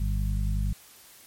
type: harmonic tone with a mistuned harmonic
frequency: 50.9 Hz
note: G#1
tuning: 34 cents flat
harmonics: 1 / 2 / 3 / 4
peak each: -25 / -31 / -35 / -37 dBFS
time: 0-0.73 s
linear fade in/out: 5 ms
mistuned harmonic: 4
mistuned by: -42 cents
effects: white hiss -52 dBFS RMS until 1.26 s + MP3 64 kbps